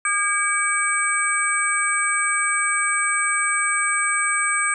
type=tone cluster; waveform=sine; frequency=1213 / 1621 / 2291 / 8180 Hz; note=D#6 / G#6 / D7 / C9; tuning=-44 / -42 / -44 / -40 cents; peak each=-24 dBFS; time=0.05-4.74 s; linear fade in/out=2 ms; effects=none